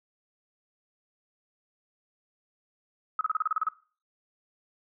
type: tone bursts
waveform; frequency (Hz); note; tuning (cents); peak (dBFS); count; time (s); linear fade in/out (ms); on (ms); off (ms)
sine; 1276; D#6; +43; -23; 10; 3.19-3.687; 2; 20; 33
effects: noise-tail reverb RT60 0.4 s tail -19 dB re dry